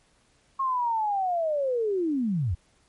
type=linear sweep; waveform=sine; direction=down; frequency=1088 to 73.5 Hz; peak=-23 dBFS; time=0.59-2.55 s; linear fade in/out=10 ms; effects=pink hiss -64 dBFS RMS until 2.88 s + MP3 48 kbps